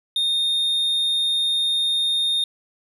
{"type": "tone", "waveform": "triangle", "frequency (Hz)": 3670, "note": "A#7", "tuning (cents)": -28, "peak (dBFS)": -17, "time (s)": [0.16, 2.44], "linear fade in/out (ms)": 2, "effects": ["resampled to 32000 Hz"]}